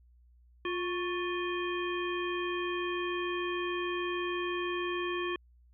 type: harmonic tone with a mistuned harmonic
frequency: 352.6 Hz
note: F4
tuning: 17 cents sharp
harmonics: 1 / 3 / 5 / 7 / 9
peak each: -33 / -38 / -40 / -41 / -43 dBFS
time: 0.65-5.36 s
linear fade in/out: 2 ms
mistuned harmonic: 3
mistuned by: +76 cents
effects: added 60 Hz sine -58 dBFS peak until 5.73 s